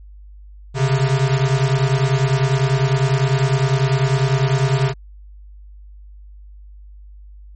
square beating tone pair, 130.81 / 140.81 Hz, C3 / C#3, 0 / +27 cents, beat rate 10 Hz, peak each -17 / -19 dBFS, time 0.74-4.94 s, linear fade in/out 50 ms, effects added 50 Hz sine -37 dBFS peak until 7.55 s + MP3 32 kbps

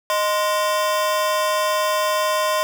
40% pulse ring-modulated tone, 830.6 Hz, G#5, in tune, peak -14 dBFS, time 0.1-2.63 s, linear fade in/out 0 ms, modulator 211 Hz, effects none

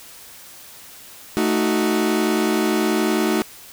40% pulse chord, D# diminished, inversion second, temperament equal, 220 / 311.1 / 370 Hz, A3 / D#4 / F#4, 0 / 0 / 0 cents, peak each -21 dBFS, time 1.37-3.42 s, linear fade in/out 0 ms, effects white hiss -42 dBFS RMS until 3.72 s

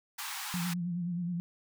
pink high-pass noise, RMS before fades -39 dBFS, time 0.18-0.74 s, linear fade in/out 10 ms, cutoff 790 Hz, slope 96 dB/octave
sine tone with vibrato, 174.61 Hz, F3, in tune, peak -31 dBFS, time 0.54-1.4 s, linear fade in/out 0 ms, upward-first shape sine, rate 9.5 Hz, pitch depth 54 cents each way
effects none

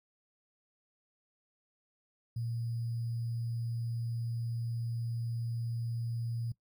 sine tone with sample-and-hold, 116.54 Hz, A#2, in tune, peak -33 dBFS, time 2.36-6.52 s, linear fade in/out 5 ms, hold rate 4900 Hz, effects noise-tail reverb RT60 0.1 s tail -19 dB re dry

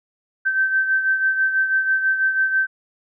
sine beating tone pair, 1549 / 1555.1 Hz, G6 / G6, -21 / -14 cents, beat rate 6.1 Hz, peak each -17 / -25 dBFS, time 0.45-2.67 s, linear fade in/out 20 ms, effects none

